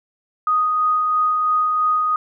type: tone with tremolo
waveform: sine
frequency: 1244.5 Hz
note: D#6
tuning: in tune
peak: -14 dBFS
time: 0.47-2.16 s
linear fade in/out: 2 ms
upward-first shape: sine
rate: 3 Hz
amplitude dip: 25%
effects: none